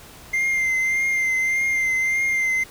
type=tone with vibrato; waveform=triangle; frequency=2093 Hz; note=C7; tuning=in tune; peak=-17 dBFS; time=0.33-2.64 s; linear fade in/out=10 ms; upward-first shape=triangle; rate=1.7 Hz; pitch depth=31 cents each way; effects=pink hiss -44 dBFS RMS until 2.7 s